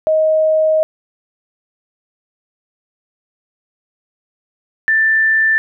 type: tone pair in turn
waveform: sine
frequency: 628 / 1772.3 Hz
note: D#5 / A6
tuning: +16 / +12 cents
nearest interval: octave + tritone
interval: 1796 cents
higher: second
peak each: -10 dBFS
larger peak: neither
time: 0.07-0.83 / 4.88-5.58 s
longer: first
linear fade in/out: 0 ms
effects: none